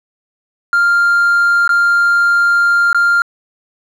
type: tone with dropouts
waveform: triangle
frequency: 1396.9 Hz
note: F6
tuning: in tune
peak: -6 dBFS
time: 0.73-3.22 s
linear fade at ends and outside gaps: 1 ms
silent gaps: 1.677-1.692 / 2.93-2.946 s
effects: tanh soft clip ceiling -3 dBFS